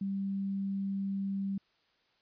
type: tone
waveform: sine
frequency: 196 Hz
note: G3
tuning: in tune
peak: -31 dBFS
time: 0.01-1.58 s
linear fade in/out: 5 ms
effects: white hiss -71 dBFS RMS until 2.21 s + resampled to 11025 Hz